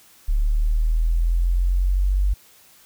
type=linear sweep; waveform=sine; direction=up; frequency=35.96 to 48.88 Hz; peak=-16 dBFS; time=0.28-2.34 s; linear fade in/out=10 ms; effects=white hiss -52 dBFS RMS until 2.85 s